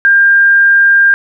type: tone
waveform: sine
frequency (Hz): 1600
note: G6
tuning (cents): +35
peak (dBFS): -4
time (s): 0.05-1.14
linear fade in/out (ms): 0
effects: none